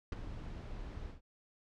brown noise with ADSR envelope, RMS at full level -31 dBFS, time 0.12-1.21 s, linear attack 4 ms, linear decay 16 ms, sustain -13 dB, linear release 150 ms, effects low-pass 5000 Hz 12 dB/octave

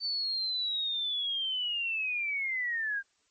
sine linear sweep, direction down, 4557 to 1582 Hz, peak -29 dBFS, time 0-3.03 s, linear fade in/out 50 ms, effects white hiss -71 dBFS RMS until 3.3 s + MP3 32 kbps

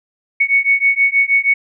sine beating tone pair, 2218 / 2224.3 Hz, C#7 / C#7, 0 / +5 cents, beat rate 6.3 Hz, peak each -14 dBFS, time 0.4-1.54 s, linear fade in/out 10 ms, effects none

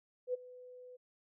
sine tone with ADSR envelope, 499.7 Hz, B4, 20 cents sharp, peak -30 dBFS, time 0.27-0.97 s, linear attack 69 ms, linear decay 17 ms, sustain -20 dB, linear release 17 ms, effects none

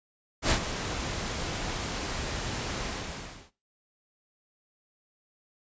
pink noise with ADSR envelope, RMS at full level -22 dBFS, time 0.42-3.51 s, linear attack 82 ms, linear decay 86 ms, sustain -11 dB, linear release 690 ms, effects noise-tail reverb RT60 0.3 s tail -19 dB re dry + resampled to 16000 Hz

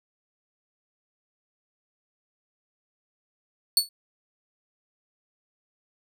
sawtooth tone with exponential decay, 4435 Hz, C#8, in tune, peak -11 dBFS, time 3.77-3.89 s, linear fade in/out 2 ms, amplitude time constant 26 ms, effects none

